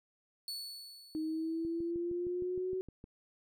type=tone with exponential decay; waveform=40% pulse; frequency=4435 Hz; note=C#8; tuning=in tune; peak=-36 dBFS; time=0.48-1.91 s; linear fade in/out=1 ms; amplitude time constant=310 ms
type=linear sweep; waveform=sine; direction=up; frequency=311.1 to 375.2 Hz; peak=-33 dBFS; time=1.15-2.81 s; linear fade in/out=0 ms
type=click train; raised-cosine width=3 ms; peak=-36 dBFS; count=10; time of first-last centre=1.65-3.041 s; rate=6.47 Hz
effects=none